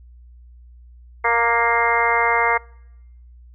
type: harmonic tone with a mistuned harmonic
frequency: 234 Hz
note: A#3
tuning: 7 cents sharp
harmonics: 2 / 3 / 4 / 5 / 6 / 7 / 8 / 9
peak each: -24 / -25 / -21 / -23 / -27 / -27 / -27 / -21 dBFS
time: 1.24-2.58 s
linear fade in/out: 10 ms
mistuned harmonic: 4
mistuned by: -15 cents
effects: noise-tail reverb RT60 0.9 s tail -26 dB re dry + added 60 Hz sine -42 dBFS peak until 3.54 s